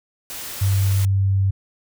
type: noise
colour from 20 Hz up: white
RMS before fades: -32 dBFS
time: 0.3-1.05 s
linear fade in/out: 0 ms
type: tone with pitch glide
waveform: sine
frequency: 97.6 to 97.04 Hz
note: G2 to G2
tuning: -7 to -17 cents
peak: -15 dBFS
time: 0.61-1.51 s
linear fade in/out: 10 ms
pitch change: -10 cents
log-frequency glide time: 1.1-1.39 s
effects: none